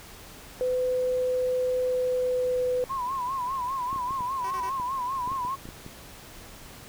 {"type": "tone with pitch glide", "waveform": "sine", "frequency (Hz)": [505, 500.6], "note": ["B4", "B4"], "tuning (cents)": [39, 23], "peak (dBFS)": -23, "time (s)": [0.61, 2.84], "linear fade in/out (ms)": 0, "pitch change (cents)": -16, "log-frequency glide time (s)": [1.8, 2.7]}
{"type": "tone with vibrato", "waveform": "sine", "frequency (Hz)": 1031, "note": "C6", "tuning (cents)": -26, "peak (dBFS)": -27, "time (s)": [2.89, 5.56], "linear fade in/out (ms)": 20, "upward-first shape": "sine", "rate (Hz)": 5, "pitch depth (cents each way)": 100}
{"type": "clicks", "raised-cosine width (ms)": 3, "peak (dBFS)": -28, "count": 11, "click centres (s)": [3.929, 3.961, 4.108, 4.207, 4.799, 5.276, 5.317, 5.45, 5.655, 5.689, 5.864]}
{"type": "tone bursts", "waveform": "10% pulse", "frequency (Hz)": 380.2, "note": "F#4", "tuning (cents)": 47, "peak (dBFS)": -30, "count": 3, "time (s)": [4.44, 4.698], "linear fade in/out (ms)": 5, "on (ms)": 70, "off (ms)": 24}
{"effects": ["pink hiss -46 dBFS RMS until 6.88 s"]}